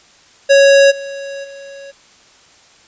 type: tone with level steps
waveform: square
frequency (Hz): 554.4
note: C#5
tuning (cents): 0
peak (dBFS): -6 / -25 / -32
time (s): 0.49-1.92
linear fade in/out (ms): 20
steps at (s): 0.9 / 1.43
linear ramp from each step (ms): 20
effects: white hiss -47 dBFS RMS until 2.87 s + resampled to 16000 Hz